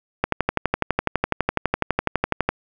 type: click train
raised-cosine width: 0.5 ms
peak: -3 dBFS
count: 28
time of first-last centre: 0.24-2.49 s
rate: 12 Hz
effects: none